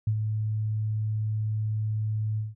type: tone with ADSR envelope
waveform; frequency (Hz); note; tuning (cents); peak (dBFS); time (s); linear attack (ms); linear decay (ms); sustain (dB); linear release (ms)
sine; 108; A2; -32; -20; 0.07-2.55; 4; 73; -5; 170
effects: none